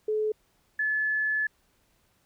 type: tone pair in turn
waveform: sine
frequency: 429.5 / 1724.5 Hz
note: A4 / A6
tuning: -42 / -35 cents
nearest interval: 2 octaves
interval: 2407 cents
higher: second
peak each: -24 / -24 dBFS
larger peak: neither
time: 0.08-0.32 / 0.79-1.47 s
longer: second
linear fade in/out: 5 ms
effects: pink hiss -68 dBFS RMS until 2.25 s